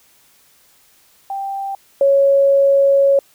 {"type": "tone pair in turn", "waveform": "sine", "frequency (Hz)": [786, 553.5], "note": ["G5", "C#5"], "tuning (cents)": [4, -3], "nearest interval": "tritone", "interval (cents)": 607, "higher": "first", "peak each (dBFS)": [-21, -9], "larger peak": "second", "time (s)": [[1.3, 1.75], [2.01, 3.19]], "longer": "second", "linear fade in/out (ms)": 2, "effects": ["white hiss -53 dBFS RMS until 3.34 s"]}